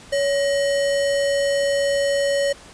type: tone with sample-and-hold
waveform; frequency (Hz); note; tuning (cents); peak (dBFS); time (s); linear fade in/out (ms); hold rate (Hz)
sine; 561; C#5; +21; -17; 0.12-2.53; 10; 2450
effects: pink hiss -44 dBFS RMS until 2.73 s + resampled to 22050 Hz